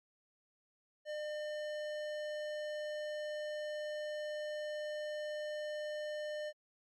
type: tone with tanh clipping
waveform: sine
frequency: 603 Hz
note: D5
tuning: 46 cents sharp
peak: -40 dBFS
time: 1.05-6.53 s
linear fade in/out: 50 ms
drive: 17 dB
effects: MP3 64 kbps